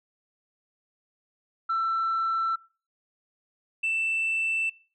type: tone pair in turn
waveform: sine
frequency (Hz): 1337 / 2662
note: E6 / E7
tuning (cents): +24 / +16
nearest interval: octave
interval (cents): 1192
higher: second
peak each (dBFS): -22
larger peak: neither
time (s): 1.69-2.56 / 3.83-4.7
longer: neither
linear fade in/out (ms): 10
effects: noise-tail reverb RT60 0.4 s tail -24 dB re dry + tanh soft clip ceiling -21 dBFS